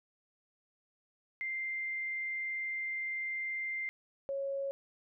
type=tone pair in turn; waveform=sine; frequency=2093 / 550.7 Hz; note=C7 / C#5; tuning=0 / -11 cents; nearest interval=octave + major seventh; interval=2311 cents; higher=first; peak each=-34 / -33 dBFS; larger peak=second; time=1.41-3.89 / 4.29-4.71 s; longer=first; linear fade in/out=0 ms; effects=none